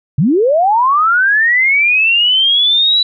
sine linear sweep, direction up, 120 to 3968 Hz, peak -8 dBFS, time 0.18-3.03 s, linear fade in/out 5 ms, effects none

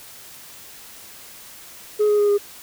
sine tone with pitch steps, 421.3 / 416.7 / 412.2 / 407.7 Hz, G#4 / G#4 / G#4 / G#4, +25 / +6 / -13 / -32 cents, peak -12 dBFS, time 1.99-2.382 s, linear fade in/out 20 ms, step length 98 ms, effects tanh soft clip ceiling -13 dBFS + white hiss -42 dBFS RMS until 2.62 s

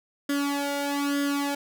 sawtooth tone with flanger, 283.8 Hz, C#4, 41 cents sharp, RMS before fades -27 dBFS, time 0.29-1.55 s, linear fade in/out 5 ms, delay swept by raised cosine 0.6 to 1.41 ms, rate 1.1 Hz, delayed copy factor +0.85, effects none

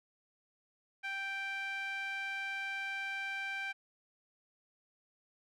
sawtooth tone with band-pass filter, 784 Hz, G5, in tune, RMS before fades -39 dBFS, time 1.03-3.73 s, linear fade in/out 20 ms, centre 2000 Hz, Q 8.2, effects none

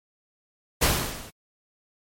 pink noise with level ramp, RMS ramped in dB -17 to -45 dBFS, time 0.81-1.31 s, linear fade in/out 20 ms, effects MP3 64 kbps

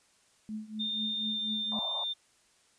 sine tone with tremolo, 215.7 Hz, A3, 34 cents flat, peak -33 dBFS, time 0.49-1.79 s, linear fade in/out 0 ms, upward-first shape triangle, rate 4.1 Hz, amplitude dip 90%
sine tone with pitch glide, 3625 to 3602 Hz, A#7 to A7, -49 to +40 cents, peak -31 dBFS, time 0.79-2.14 s, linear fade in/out 20 ms, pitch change -11 cents, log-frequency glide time 1.24-1.4 s
pink band-pass noise, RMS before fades -42 dBFS, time 1.72-2.04 s, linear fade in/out 0 ms, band 570 to 1100 Hz, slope 96 dB/octave
effects white hiss -66 dBFS RMS until 2.78 s + resampled to 22050 Hz

